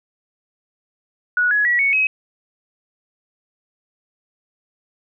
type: tone with pitch steps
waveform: sine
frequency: 1464 / 1681.7 / 1931.8 / 2219 / 2549 Hz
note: F#6 / G#6 / B6 / C#7 / D#7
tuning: -19 / +21 / -39 / +1 / +41 cents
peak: -14 dBFS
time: 1.37-2.07 s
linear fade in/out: 2 ms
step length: 140 ms
effects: none